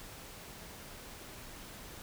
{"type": "silence", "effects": ["pink hiss -49 dBFS RMS until 2.02 s"]}